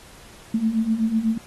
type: beating tone pair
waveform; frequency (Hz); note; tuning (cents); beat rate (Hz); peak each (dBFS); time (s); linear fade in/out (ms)
sine; 217.4 / 225.4; A3 / A3; -21 / +42; 8; -24 / -20; 0.54-1.38; 5
effects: pink hiss -47 dBFS RMS until 1.46 s + AAC 32 kbps